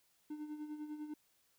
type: tone with tremolo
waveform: triangle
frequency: 301.6 Hz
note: D4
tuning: 46 cents sharp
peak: -38 dBFS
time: 0.3-1.14 s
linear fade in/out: 5 ms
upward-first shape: sine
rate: 10 Hz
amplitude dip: 60%
effects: white hiss -74 dBFS RMS until 1.58 s